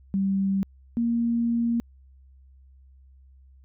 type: tone pair in turn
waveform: sine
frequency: 194.7 / 233.9 Hz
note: G3 / A#3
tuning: -12 / +6 cents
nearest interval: minor third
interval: 318 cents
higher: second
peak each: -21 dBFS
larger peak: neither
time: 0.14-0.63 / 0.97-1.8 s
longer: second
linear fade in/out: 0 ms
effects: added 66 Hz sine -50 dBFS peak until 3.64 s